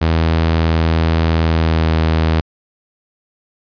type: tone with pitch glide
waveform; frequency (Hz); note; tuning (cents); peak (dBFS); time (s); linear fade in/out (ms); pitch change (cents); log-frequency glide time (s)
sawtooth; 81.4 to 80.19; E2 to E2; -21 to -47; -8; 0.01-2.41; 10; -26; 1.49-1.98
effects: resampled to 11025 Hz